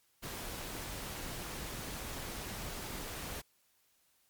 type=noise; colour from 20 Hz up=pink; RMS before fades=-42 dBFS; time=0.22-3.42 s; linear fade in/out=20 ms; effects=white hiss -72 dBFS RMS until 4.29 s + MP3 96 kbps